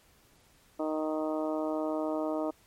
harmonic tone, 155.56 Hz, D#3, in tune, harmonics 2 / 3 / 4 / 5 / 6 / 7 / 8, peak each -32 / -38 / -33 / -42 / -42 / -46 / -44 dBFS, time 0.79-2.51 s, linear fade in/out 10 ms, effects pink hiss -63 dBFS RMS until 2.66 s + MP3 64 kbps

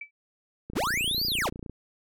sine tone with exponential decay, 2310 Hz, D7, 29 cents flat, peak -32 dBFS, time 0.01-0.11 s, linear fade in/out 5 ms, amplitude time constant 21 ms
click train, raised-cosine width 3 ms, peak -25 dBFS, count 30, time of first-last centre 0.7-1.697 s, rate 29.1 Hz
square linear two-way sweep, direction up then down, 83.3 to 4978 to 92.7 Hz, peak -26 dBFS, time 0.75-1.5 s, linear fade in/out 20 ms, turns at 1.26 s
effects none

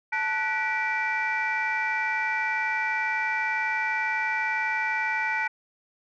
sine tone cluster, 879 / 1483 / 1943 / 2331 Hz, A5 / F#6 / B6 / D7, -2 / +4 / -29 / -14 cents, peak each -29 dBFS, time 0.12-5.48 s, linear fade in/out 10 ms, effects tanh soft clip ceiling -17 dBFS

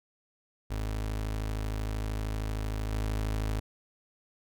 30% pulse tone with level steps, 53 Hz, G#1, 36 cents sharp, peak -28 / -26 dBFS, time 0.7-3.6 s, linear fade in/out 10 ms, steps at 2.92 s, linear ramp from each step 2 ms, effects none

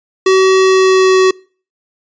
square tone with pitch glide, 379 to 375.7 Hz, F#4 to F#4, +42 to +26 cents, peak -7 dBFS, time 0.26-1.31 s, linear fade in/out 5 ms, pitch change -16 cents, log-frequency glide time 0.58-1.2 s, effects noise-tail reverb RT60 0.4 s tail -24 dB re dry + resampled to 16000 Hz

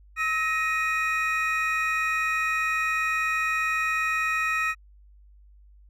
triangle tone cluster, 1289 / 1876 / 2487 Hz, E6 / A#6 / D#7, -39 / +11 / -1 cents, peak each -26 dBFS, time 0.16-4.75 s, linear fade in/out 50 ms, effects added 50 Hz sine -50 dBFS peak until 5.89 s

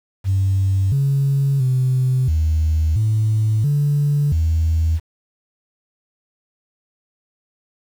sine tone with pitch steps, 96.3 / 138.4 / 128.8 / 78.7 / 108.6 / 144.9 / 80.8 Hz, G2 / C#3 / C3 / D#2 / A2 / D3 / E2, -30 / -2 / -27 / +20 / -22 / -23 / -34 cents, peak -13 dBFS, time 0.24-5 s, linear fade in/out 50 ms, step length 680 ms, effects tanh soft clip ceiling -10 dBFS + 7-bit

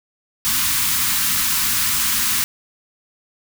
white band-stop noise, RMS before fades -19 dBFS, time 0.45-2.44 s, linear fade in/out 0 ms, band 290 to 940 Hz, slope 48 dB/octave, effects none

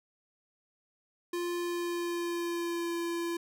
square tone with pitch glide, 348.8 to 340.2 Hz, F4 to F4, -2 to -45 cents, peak -32 dBFS, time 1.33-3.37 s, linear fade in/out 5 ms, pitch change -43 cents, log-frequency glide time 1.56-2.95 s, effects none

